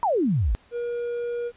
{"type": "exponential sweep", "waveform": "sine", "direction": "down", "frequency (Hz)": [987.8, 44.95], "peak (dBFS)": -19, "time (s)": [0.03, 0.55], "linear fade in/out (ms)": 0}
{"type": "tone", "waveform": "triangle", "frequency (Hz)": 477.3, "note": "A#4", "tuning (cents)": 41, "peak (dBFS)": -24, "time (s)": [0.71, 1.52], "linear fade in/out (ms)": 50}
{"effects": ["pink hiss -57 dBFS RMS until 1.56 s", "resampled to 8000 Hz"]}